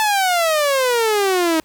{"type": "exponential sweep", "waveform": "sawtooth", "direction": "down", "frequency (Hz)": [880, 313.5], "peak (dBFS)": -11, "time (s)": [0, 1.6], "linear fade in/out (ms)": 0, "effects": ["pink hiss -56 dBFS RMS until 1.64 s"]}